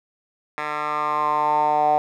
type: tone with band-pass filter sweep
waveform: 10% pulse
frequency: 150.3 Hz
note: D3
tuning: 40 cents sharp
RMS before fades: -21 dBFS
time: 0.58-1.98 s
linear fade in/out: 0 ms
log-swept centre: 1500 to 730 Hz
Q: 6.3
effects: none